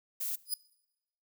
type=noise; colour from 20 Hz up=violet; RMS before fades=-35 dBFS; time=0.2-0.36 s; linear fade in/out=10 ms
type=tone with exponential growth; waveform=5% pulse; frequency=4978 Hz; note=D#8; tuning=in tune; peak=-20 dBFS; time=0.45-0.54 s; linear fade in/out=5 ms; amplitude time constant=19 ms
effects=noise-tail reverb RT60 0.9 s tail -22 dB re dry